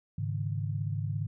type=chord; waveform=sine; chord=Ab suspended fourth; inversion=none; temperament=just; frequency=103.83 / 138.43 / 155.74 Hz; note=Ab2 / Db3 / Eb3; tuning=0 / -2 / +2 cents; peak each=-32 / -35 / -36 dBFS; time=0.18-1.27 s; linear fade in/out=5 ms; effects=none